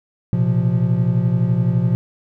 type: chord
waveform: triangle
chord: Bb suspended second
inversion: none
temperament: equal with one note detuned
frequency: 116.54 / 128.34 / 174.61 Hz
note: Bb2 / C3 / F3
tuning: 0 / -33 / 0 cents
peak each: -17 dBFS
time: 0.33-1.95 s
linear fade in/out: 0 ms
effects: none